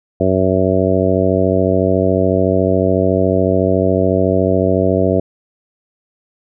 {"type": "harmonic tone", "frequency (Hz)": 93.9, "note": "F#2", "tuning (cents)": 26, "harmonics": [1, 2, 3, 4, 5, 6, 7], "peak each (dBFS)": [-19, -19, -19, -19, -19, -19, -19], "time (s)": [0.2, 5.2], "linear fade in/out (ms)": 5, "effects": []}